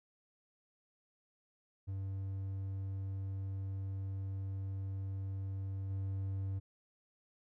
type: tone with level steps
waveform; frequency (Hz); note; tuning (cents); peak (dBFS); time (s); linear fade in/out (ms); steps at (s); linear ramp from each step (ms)
triangle; 96.8; G2; -21; -35 / -33; 1.87-6.6; 20; 5.9; 5
effects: none